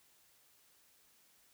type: silence
effects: white hiss -68 dBFS RMS until 1.53 s